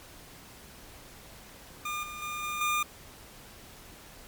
25% pulse tone with level steps, 1208 Hz, D6, 48 cents sharp, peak -28 / -35 / -30 / -28 / -22 dBFS, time 1.85-2.83 s, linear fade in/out 5 ms, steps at 2.03 / 2.22 / 2.43 / 2.61 s, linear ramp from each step 2 ms, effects pink hiss -50 dBFS RMS until 4.27 s + MP3 96 kbps

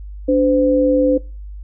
sine tone pair together, 289.8 / 512 Hz, D4 / C5, -23 / -38 cents, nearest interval minor seventh, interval 985 cents, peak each -14 dBFS, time 0.28-1.18 s, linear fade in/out 10 ms, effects noise-tail reverb RT60 0.3 s tail -21 dB re dry + added 50 Hz sine -29 dBFS peak until 1.63 s

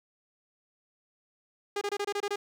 sawtooth tone bursts, 407.1 Hz, G#4, 35 cents flat, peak -25 dBFS, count 8, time 1.76-2.359 s, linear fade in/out 5 ms, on 53 ms, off 25 ms, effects low-pass 8000 Hz 12 dB/octave + 10-bit

